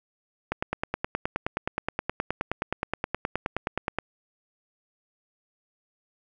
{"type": "click train", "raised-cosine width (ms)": 0.5, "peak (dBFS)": -11, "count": 34, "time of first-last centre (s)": [0.52, 3.986], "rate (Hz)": 9.52, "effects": []}